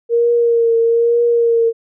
sine tone with vibrato, 466.2 Hz, A#4, in tune, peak -10 dBFS, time 0.09-1.73 s, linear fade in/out 50 ms, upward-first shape triangle, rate 1.1 Hz, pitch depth 32 cents each way, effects none

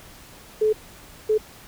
sine tone bursts at uneven times, 431 Hz, A4, 36 cents flat, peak -16 dBFS, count 2, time 0.61-0.73 / 1.29-1.38 s, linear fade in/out 10 ms, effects pink hiss -46 dBFS RMS until 1.67 s

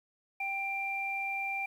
sine tone pair together, 784.1 / 2370 Hz, G5 / D7, 0 / +15 cents, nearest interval octave + perfect fifth, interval 1915 cents, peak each -37 / -33 dBFS, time 0.4-1.66 s, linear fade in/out 5 ms, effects 10-bit

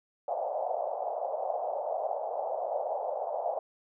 white band-pass noise, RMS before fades -33 dBFS, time 0.28-3.59 s, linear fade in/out 2 ms, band 560 to 760 Hz, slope 48 dB/octave, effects none

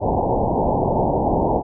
white low-pass noise, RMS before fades -19 dBFS, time 0-1.63 s, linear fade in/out 50 ms, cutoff 920 Hz, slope 96 dB/octave, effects none

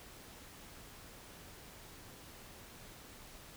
silence, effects pink hiss -54 dBFS RMS until 3.56 s

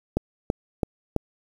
click train, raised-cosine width 2 ms, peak -8 dBFS, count 4, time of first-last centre 0.17-1.163 s, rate 3.02 Hz, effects 7-bit

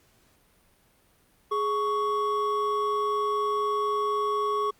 triangle tone pair together, 418 / 1114 Hz, G#4 / C#6, +11 / +8 cents, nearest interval octave + perfect fourth, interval 1697 cents, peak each -26 / -24 dBFS, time 1.51-4.71 s, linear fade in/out 10 ms, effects pink hiss -63 dBFS RMS until 4.79 s + Opus 48 kbps

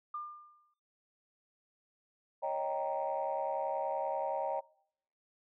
sine tone with exponential decay, 1200 Hz, D6, 37 cents sharp, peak -35 dBFS, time 0.14-0.74 s, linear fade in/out 5 ms, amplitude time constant 130 ms
sine chord, Eb dominant seventh, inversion third, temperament equal with one note detuned, 551.8 / 622.3 / 784 / 932.3 Hz, Db5 / Eb5 / G5 / Bb5, -8 / 0 / 0 / 0 cents, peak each -37 dBFS, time 2.42-4.61 s, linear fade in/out 20 ms
effects noise-tail reverb RT60 0.7 s tail -24 dB re dry + tanh soft clip ceiling -24 dBFS

